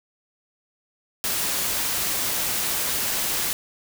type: noise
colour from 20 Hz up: white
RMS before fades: -25 dBFS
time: 1.24-3.53 s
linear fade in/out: 0 ms
effects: none